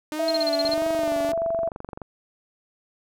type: tone with vibrato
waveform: sawtooth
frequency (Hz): 302.4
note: D#4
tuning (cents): -49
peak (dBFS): -24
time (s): 0.12-1.32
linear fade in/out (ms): 0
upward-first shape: sine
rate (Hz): 1.6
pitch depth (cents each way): 80
type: tone with pitch glide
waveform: sine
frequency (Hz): 659.3 to 665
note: E5 to E5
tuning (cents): 0 to +15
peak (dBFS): -22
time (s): 0.19-1.69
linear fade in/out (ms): 5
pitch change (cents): +15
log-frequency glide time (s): 0.81-1.12
type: tone bursts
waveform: sine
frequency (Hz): 4197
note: C8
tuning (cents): +5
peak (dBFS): -23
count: 8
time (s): 0.28-0.741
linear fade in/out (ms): 2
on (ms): 27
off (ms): 35
type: click train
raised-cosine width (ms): 1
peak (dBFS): -21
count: 33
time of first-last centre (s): 0.65-2.018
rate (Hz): 23.4
effects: none